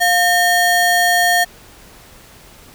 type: ring-modulated tone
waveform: square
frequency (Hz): 1262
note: D#6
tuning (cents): +24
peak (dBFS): -9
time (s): 0-1.45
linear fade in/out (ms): 20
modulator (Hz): 558
effects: pink hiss -43 dBFS RMS until 2.74 s